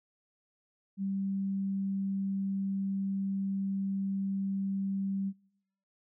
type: tone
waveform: sine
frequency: 195.1 Hz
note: G3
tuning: 8 cents flat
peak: -30 dBFS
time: 0.97-5.33 s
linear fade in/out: 50 ms
effects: noise-tail reverb RT60 0.9 s tail -26 dB re dry